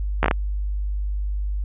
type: slowing click train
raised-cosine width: 0.5 ms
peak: -3 dBFS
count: 5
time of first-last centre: 0.23-0.312 s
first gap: 13 ms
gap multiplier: 1.31
effects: added 50 Hz sine -22 dBFS peak until 1.64 s + resampled to 8000 Hz